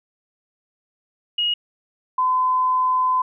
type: tone pair in turn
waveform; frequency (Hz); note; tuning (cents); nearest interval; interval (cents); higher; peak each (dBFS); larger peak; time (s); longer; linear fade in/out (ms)
sine; 2882 / 1018.9; F#7 / C6; -46 / -46; octave + tritone; 1800; first; -18 / -16; second; 1.38-1.54 / 2.18-3.22; second; 5
effects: none